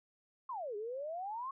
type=exponential two-way sweep; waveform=sine; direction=down then up; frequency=1108.7 to 402.3 to 1108.7 Hz; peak=-38 dBFS; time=0.49-1.51 s; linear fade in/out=5 ms; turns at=0.76 s; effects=none